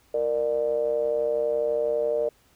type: ring-modulated tone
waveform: triangle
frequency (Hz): 66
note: C2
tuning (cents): +16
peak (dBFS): -17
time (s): 0.14-2.29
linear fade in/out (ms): 5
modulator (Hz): 531
effects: pink hiss -61 dBFS RMS until 2.55 s